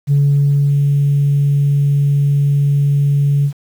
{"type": "tone with ADSR envelope", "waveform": "sine", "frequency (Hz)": 142.2, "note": "C#3", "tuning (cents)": 45, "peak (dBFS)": -7, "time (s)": [0.07, 3.53], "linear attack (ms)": 46, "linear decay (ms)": 590, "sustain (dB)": -2, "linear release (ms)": 81, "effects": ["tanh soft clip ceiling -6 dBFS", "7-bit"]}